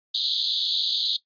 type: band-pass noise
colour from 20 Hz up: pink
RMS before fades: -25 dBFS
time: 0.14-1.17 s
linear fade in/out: 10 ms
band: 3400 to 4500 Hz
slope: 96 dB/octave
effects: noise-tail reverb RT60 0.1 s tail -17 dB re dry + resampled to 11025 Hz